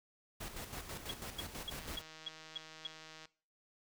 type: noise with tremolo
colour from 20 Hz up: pink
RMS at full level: -44 dBFS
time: 0.4-2.02 s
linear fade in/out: 10 ms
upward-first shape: square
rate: 6.1 Hz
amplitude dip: 55%
type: tone bursts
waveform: sine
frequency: 3322 Hz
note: G#7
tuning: in tune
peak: -37 dBFS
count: 7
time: 1.09-2.871 s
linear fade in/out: 5 ms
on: 23 ms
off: 270 ms
type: click train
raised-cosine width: 0.2 ms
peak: -35 dBFS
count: 234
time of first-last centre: 1.78-3.255 s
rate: 158 Hz
effects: noise-tail reverb RT60 0.4 s tail -19 dB re dry